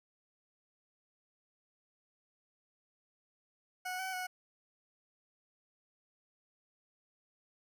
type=tone with pitch steps; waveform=20% pulse; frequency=735 / 756 / 735 Hz; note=F#5 / F#5 / F#5; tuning=-12 / +37 / -12 cents; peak=-32 dBFS; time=3.85-4.27 s; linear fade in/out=10 ms; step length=140 ms; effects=none